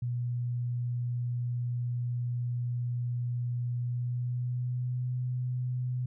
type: tone with pitch glide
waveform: sine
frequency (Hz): 121.6 to 125.31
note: B2 to B2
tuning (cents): -26 to +26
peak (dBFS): -29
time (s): 0.02-6.06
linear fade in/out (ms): 5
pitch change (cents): +52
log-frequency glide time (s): 3.77-5.14
effects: none